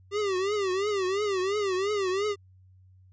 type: tone with vibrato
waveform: square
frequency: 393.6 Hz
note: G4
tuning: 7 cents sharp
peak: -26 dBFS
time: 0.11-2.36 s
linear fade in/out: 50 ms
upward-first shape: triangle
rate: 2.9 Hz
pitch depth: 150 cents each way
effects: added 93 Hz sine -53 dBFS peak until 3.12 s + resampled to 16000 Hz